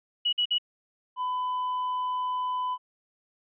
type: tone bursts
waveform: sine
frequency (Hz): 2926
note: F#7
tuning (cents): -20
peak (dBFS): -22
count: 3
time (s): 0.25-0.584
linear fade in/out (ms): 10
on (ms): 78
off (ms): 50
type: tone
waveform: triangle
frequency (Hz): 1003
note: B5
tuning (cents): +26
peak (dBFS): -25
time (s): 1.16-2.78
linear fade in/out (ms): 50
effects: resampled to 8000 Hz